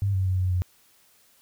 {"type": "tone with pitch steps", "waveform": "sine", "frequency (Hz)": [99.5, 94.6, 92.9, 92.1, 90.5], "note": ["G2", "F#2", "F#2", "F#2", "F#2"], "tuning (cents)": [26, 39, 7, -7, -38], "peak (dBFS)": -21, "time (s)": [0.02, 0.62], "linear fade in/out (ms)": 0, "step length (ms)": 120, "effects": ["white hiss -60 dBFS RMS until 1.41 s"]}